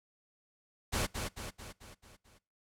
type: noise with echo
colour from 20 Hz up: pink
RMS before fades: -32 dBFS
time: 0.92-1.07 s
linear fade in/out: 20 ms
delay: 220 ms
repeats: 6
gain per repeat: -5 dB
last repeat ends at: 2.39 s
effects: noise-tail reverb RT60 0.4 s tail -24 dB re dry + low-pass 11000 Hz 12 dB/octave